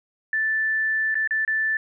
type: tone with dropouts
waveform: sine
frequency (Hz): 1760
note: A6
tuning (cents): 0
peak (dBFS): -20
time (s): 0.33-1.77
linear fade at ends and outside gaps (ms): 2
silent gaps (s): 1.144-1.153 / 1.275-1.308 / 1.45-1.477
effects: none